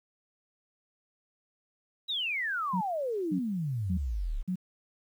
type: exponential sweep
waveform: sine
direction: down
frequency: 3951 to 30.2 Hz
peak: -29 dBFS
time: 2.08-4.43 s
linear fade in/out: 20 ms
type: tone bursts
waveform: sine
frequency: 183.5 Hz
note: F#3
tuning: 14 cents flat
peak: -28 dBFS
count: 4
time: 2.73-4.558 s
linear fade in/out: 10 ms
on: 82 ms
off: 500 ms
effects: 10-bit